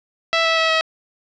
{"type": "tone with pitch steps", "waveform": "10% pulse", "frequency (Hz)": [660, 654.3, 648.7, 643.1], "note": ["E5", "E5", "E5", "E5"], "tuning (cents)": [2, -13, -28, -43], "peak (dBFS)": -7, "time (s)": [0.33, 0.81], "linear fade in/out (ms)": 0, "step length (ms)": 120, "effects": ["resampled to 16000 Hz", "7-bit"]}